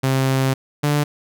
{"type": "tone pair in turn", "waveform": "sawtooth", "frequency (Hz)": [133.1, 146.85], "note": ["C3", "D3"], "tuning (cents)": [30, 0], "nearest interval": "major second", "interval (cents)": 170, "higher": "second", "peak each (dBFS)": -12, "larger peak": "neither", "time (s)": [[0.03, 0.54], [0.83, 1.04]], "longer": "first", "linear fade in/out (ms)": 10, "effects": []}